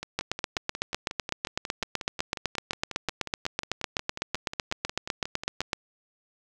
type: two click trains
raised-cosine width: 0.2 ms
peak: -17 / -9 dBFS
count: 32 / 45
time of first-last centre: 0.03-5.616 / 0.19-5.732 s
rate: 5.55 / 7.94 Hz
effects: none